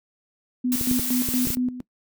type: tone with tremolo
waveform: sine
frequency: 249.9 Hz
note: B3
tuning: 21 cents sharp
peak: -20 dBFS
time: 0.64-1.81 s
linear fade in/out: 10 ms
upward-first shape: square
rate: 4.3 Hz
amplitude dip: 75%
type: noise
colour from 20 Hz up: blue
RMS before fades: -27 dBFS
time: 0.72-1.55 s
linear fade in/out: 0 ms
type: clicks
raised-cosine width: 3 ms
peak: -16 dBFS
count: 6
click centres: 0.812 / 0.913 / 0.995 / 1.288 / 1.471 / 1.504 s
effects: noise-tail reverb RT60 0.1 s tail -22 dB re dry

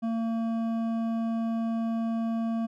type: tone with hard clipping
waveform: sine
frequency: 227.5 Hz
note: A#3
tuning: 42 cents flat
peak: -28 dBFS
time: 0.02-2.67 s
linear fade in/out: 20 ms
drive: 9 dB
effects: none

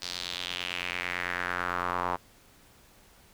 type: tone with band-pass filter sweep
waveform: square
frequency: 44.5 Hz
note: F1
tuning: 33 cents sharp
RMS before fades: -33 dBFS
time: 0.01-2.17 s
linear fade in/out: 20 ms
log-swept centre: 4700 to 960 Hz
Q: 2.9
effects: pink hiss -58 dBFS RMS until 3.33 s

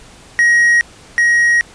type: tone pair in turn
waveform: triangle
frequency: 1890 / 1890 Hz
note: A#6 / A#6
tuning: +23 / +23 cents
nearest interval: unison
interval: 0 cents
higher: neither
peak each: -6 / -7 dBFS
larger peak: first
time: 0.39-0.81 / 1.18-1.61 s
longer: second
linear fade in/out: 0 ms
effects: pink hiss -41 dBFS RMS until 1.74 s + resampled to 22050 Hz

